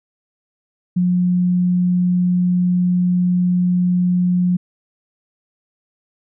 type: tone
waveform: sine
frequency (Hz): 179.2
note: F3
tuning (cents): +45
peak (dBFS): -13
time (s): 0.96-4.57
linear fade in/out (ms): 10
effects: none